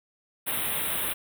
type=band-stop noise; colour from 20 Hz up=white; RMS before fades=-29 dBFS; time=0.46-1.14 s; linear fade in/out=20 ms; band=3800 to 8700 Hz; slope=96 dB/octave; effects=none